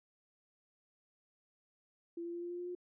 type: tone with pitch steps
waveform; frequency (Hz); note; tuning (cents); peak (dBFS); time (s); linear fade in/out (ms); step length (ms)
sine; 339.8 / 342.6 / 345.3 / 348.1 / 351 / 353.8 / 356.7; F4 / F4 / F4 / F4 / F4 / F4 / F4; -47 / -33 / -20 / -6 / +9 / +23 / +37; -39; 2.17-2.751; 5; 83
effects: none